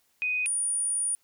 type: tone pair in turn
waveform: sine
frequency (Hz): 2495 / 9491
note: D#7 / D9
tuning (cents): +4 / +17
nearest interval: octave + major seventh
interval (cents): 2313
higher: second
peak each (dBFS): -25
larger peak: neither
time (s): 0.22-0.46 / 0.46-1.15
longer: second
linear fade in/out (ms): 0
effects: white hiss -69 dBFS RMS until 1.23 s